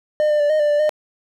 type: tone with pitch steps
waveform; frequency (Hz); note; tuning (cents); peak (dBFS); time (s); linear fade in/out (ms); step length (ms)
triangle; 606 / 598 / 585 / 617 / 592 / 588 / 609; D#5 / D5 / D5 / D#5 / D5 / D5 / D#5; -46 / +31 / -7 / -15 / +14 / +2 / -37; -12; 0.2-0.893; 0; 99
effects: none